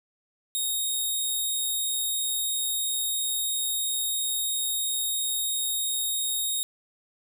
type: tone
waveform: 10% pulse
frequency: 3729 Hz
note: A#7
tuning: in tune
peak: -18 dBFS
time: 0.55-6.63 s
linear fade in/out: 0 ms
effects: none